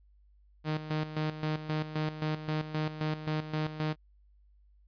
sawtooth tone with tremolo, 154.5 Hz, D#3, 12 cents flat, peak -25 dBFS, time 0.64-3.96 s, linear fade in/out 50 ms, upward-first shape square, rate 3.8 Hz, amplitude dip 70%, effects added 50 Hz sine -59 dBFS peak until 4.87 s + resampled to 11025 Hz

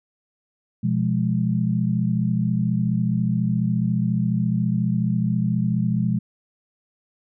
sine chord, F diminished, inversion second, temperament equal with one note detuned, 123.47 / 173.31 / 207.7 Hz, Cb3 / F3 / Ab3, 0 / -13 / 0 cents, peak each -23 dBFS, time 0.83-6.19 s, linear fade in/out 10 ms, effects none

